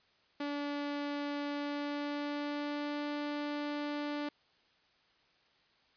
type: tone with pitch glide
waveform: sawtooth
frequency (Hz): 288.5 to 293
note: D4 to D4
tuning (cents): -31 to -4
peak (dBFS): -31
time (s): 0.4-4.29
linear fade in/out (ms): 5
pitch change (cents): +27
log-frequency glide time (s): 1.47-3.06
effects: white hiss -69 dBFS RMS until 5.96 s + resampled to 11025 Hz